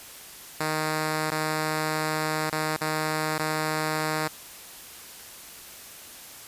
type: tone with dropouts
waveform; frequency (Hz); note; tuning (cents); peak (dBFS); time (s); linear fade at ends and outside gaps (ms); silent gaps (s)
5% pulse; 155.5; D#3; -1; -14; 0.6-4.28; 5; 1.305-1.316 / 2.499-2.524 / 2.767-2.811 / 3.382-3.393
effects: white hiss -44 dBFS RMS until 6.47 s + resampled to 32000 Hz